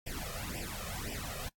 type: noise with flanger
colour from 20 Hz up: pink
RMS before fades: -40 dBFS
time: 0.06-1.49 s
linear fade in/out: 10 ms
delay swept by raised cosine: 0.37 to 1.67 ms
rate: 1.9 Hz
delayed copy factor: +0.95
effects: noise-tail reverb RT60 0.1 s tail -20 dB re dry + AAC 64 kbps